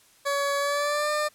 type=tone with pitch glide; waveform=20% pulse; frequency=564 to 601 Hz; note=C#5 to D5; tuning=+30 to +40 cents; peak=-19 dBFS; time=0.25-1.29 s; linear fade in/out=20 ms; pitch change=+110 cents; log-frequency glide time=0.58-1.11 s; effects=white hiss -58 dBFS RMS until 1.34 s + low-pass 12000 Hz 12 dB/octave